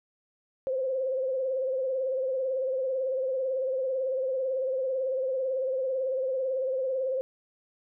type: tone with vibrato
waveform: sine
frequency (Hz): 523.3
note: C5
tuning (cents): 0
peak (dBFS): -26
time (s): 0.67-7.21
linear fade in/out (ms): 0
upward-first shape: triangle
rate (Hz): 18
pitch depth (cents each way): 68
effects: none